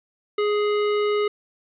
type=tone; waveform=square; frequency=416.8 Hz; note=G#4; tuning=6 cents sharp; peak=-20 dBFS; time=0.38-1.28 s; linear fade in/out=5 ms; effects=resampled to 8000 Hz + 10-bit